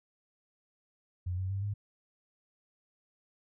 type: tone with pitch steps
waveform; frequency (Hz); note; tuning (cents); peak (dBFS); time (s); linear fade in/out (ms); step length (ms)
sine; 89.9 / 93.83 / 97.92 / 102.2; F#2 / F#2 / G2 / G#2; -49 / +25 / -1 / -27; -31; 1.26-1.74; 10; 120
effects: none